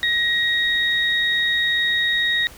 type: tone pair together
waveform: sine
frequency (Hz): 1891 / 3753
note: A#6 / A#7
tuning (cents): +24 / +11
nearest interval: octave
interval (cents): 1187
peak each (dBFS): -19 / -21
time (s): 0.03-2.47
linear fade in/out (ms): 0
effects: pink hiss -43 dBFS RMS until 2.57 s